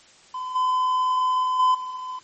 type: tone with level steps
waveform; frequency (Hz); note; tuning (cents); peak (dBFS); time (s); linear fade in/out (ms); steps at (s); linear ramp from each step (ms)
triangle; 1017; C6; -50; -26 / -17 / -19 / -13 / -28; 0.34-2.19; 5; 0.55 / 1.43 / 1.59 / 1.74; 10
effects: white hiss -52 dBFS RMS until 2.23 s + MP3 32 kbps